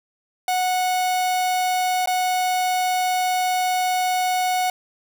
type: tone with dropouts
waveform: 45% pulse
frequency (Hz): 735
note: F#5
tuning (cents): -12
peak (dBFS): -19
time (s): 0.48-4.7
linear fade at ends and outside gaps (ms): 2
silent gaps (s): 2.059-2.073
effects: none